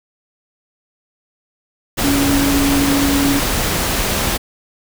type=tone in noise; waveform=sine; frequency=280 Hz; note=C#4; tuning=18 cents sharp; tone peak=-14 dBFS; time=2.03-3.4 s; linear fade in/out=20 ms; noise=pink; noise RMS=-18 dBFS; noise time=1.97-4.38 s; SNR=+1 dB; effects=none